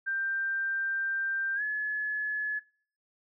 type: tone with pitch glide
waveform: sine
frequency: 1575 to 1707.7 Hz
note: G6 to G#6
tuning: +8 to +48 cents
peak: -28 dBFS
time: 0.06-2.6 s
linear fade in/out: 20 ms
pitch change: +140 cents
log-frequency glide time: 1.55-1.62 s
effects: noise-tail reverb RT60 0.5 s tail -24 dB re dry